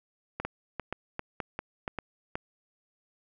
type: two click trains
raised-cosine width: 0.5 ms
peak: -18 / -17 dBFS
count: 5 / 5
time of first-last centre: 0.4-1.987 / 0.45-2.355 s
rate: 2.52 / 2.1 Hz
effects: none

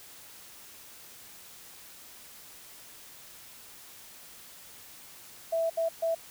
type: tone bursts at uneven times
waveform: sine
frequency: 659.3 Hz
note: E5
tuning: in tune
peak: -25 dBFS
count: 3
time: 5.52-5.7 / 5.77-5.89 / 6.02-6.15 s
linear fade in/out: 10 ms
effects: white hiss -50 dBFS RMS until 6.3 s

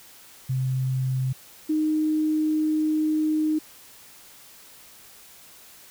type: tone pair in turn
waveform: sine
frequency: 130.4 / 309.3 Hz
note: C3 / D#4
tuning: -5 / -10 cents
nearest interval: octave + minor third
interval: 1495 cents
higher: second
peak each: -22 / -20 dBFS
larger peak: second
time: 0.49-1.33 / 1.69-3.59 s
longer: second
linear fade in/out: 10 ms
effects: white hiss -49 dBFS RMS until 5.9 s

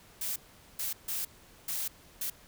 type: noise bursts at uneven times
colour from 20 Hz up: blue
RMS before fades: -34 dBFS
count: 5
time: 0.21-0.36 / 0.79-0.93 / 1.08-1.25 / 1.68-1.88 / 2.21-2.3 s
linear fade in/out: 5 ms
effects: pink hiss -57 dBFS RMS until 2.47 s

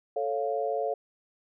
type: chord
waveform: sine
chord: A augmented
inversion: none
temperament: equal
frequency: 440 / 554.4 / 698.5 Hz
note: A4 / C#5 / E#5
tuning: 0 / 0 / 0 cents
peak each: -31 dBFS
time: 0.16-0.94 s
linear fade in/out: 5 ms
effects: none

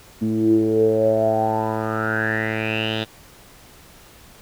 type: tone with low-pass filter sweep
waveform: 10% pulse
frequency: 110 Hz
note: A2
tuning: in tune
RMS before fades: -20 dBFS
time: 0.21-3.05 s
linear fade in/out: 20 ms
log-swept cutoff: 250 to 3500 Hz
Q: 8.7
effects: pink hiss -47 dBFS RMS until 4.41 s

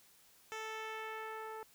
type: tone with low-pass filter sweep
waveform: 10% pulse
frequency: 439.6 Hz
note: A4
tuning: 2 cents flat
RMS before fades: -44 dBFS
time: 0.52-1.63 s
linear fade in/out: 0 ms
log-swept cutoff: 6700 to 1000 Hz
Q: 0.87
effects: white hiss -65 dBFS RMS until 1.74 s

